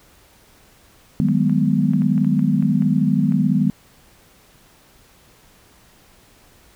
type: chord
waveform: sine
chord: G# minor seventh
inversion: second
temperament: equal with one note detuned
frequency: 155.56 / 189.1 / 207.7 / 246.9 Hz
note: D#3 / F#3 / G#3 / B3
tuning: 0 / +38 / 0 / 0 cents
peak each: -20 dBFS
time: 1.2-3.7 s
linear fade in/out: 0 ms
type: clicks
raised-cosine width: 0.5 ms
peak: -25 dBFS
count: 10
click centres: 1.286 / 1.496 / 1.935 / 2.02 / 2.179 / 2.246 / 2.393 / 2.625 / 2.822 / 3.322 s
effects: pink hiss -52 dBFS RMS until 6.75 s